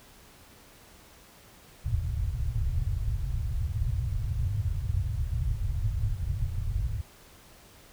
white low-pass noise, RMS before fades -29 dBFS, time 1.84-7.02 s, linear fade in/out 20 ms, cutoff 120 Hz, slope 48 dB/octave, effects pink hiss -54 dBFS RMS until 7.92 s

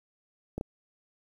clicks, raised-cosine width 2 ms, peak -20 dBFS, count 2, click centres 0.58 / 0.611 s, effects 9-bit

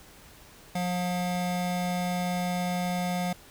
square tone pair together, 179.17 / 715 Hz, F3 / F5, +45 / +41 cents, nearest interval 2 octaves, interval 2396 cents, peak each -29 / -33 dBFS, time 0.75-3.33 s, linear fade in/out 5 ms, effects pink hiss -52 dBFS RMS until 3.5 s

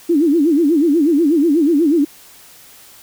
sine tone with vibrato, 310.3 Hz, D#4, 5 cents flat, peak -10 dBFS, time 0.09-2.05 s, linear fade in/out 10 ms, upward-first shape sine, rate 8.2 Hz, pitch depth 200 cents each way, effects white hiss -43 dBFS RMS until 3.02 s

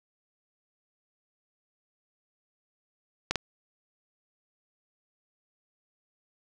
clicks, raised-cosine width 0.2 ms, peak -9 / -10 dBFS, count 2, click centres 3.31 / 3.357 s, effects none

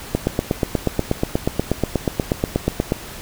click train, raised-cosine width 2 ms, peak -3 dBFS, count 24, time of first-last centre 0.15-2.921 s, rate 8.3 Hz, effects pink hiss -35 dBFS RMS until 3.21 s

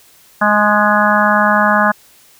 harmonic tone with a mistuned harmonic, 209.4 Hz, G#3, 15 cents sharp, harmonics 1 / 3 / 4 / 5 / 6 / 7 / 8, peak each -17 / -17 / -17 / -17 / -17 / -17 / -17 dBFS, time 0.41-1.92 s, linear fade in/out 10 ms, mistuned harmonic 6, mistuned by -28 cents, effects white hiss -47 dBFS RMS until 2.39 s

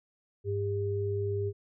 sine tone pair together, 100.53 / 402.1 Hz, G2 / G4, +44 / +44 cents, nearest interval 2 octaves, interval 2400 cents, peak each -31 / -31 dBFS, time 0.44-1.53 s, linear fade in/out 50 ms, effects none

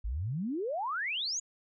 sine exponential sweep, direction up, 47.94 to 7040 Hz, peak -31 dBFS, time 0.04-1.4 s, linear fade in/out 10 ms, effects none

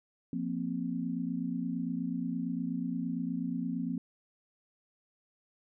sine chord, F suspended fourth, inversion none, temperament equal, 174.61 / 233.1 / 261.6 Hz, F3 / Bb3 / C4, 0 / 0 / 0 cents, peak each -36 / -36 / -35 dBFS, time 0.33-3.98 s, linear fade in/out 2 ms, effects none

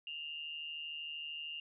sine tone with amplitude modulation, 2806 Hz, F7, 8 cents sharp, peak -38 dBFS, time 0.07-1.6 s, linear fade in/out 2 ms, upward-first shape sine, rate 153 Hz, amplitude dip 60%, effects none

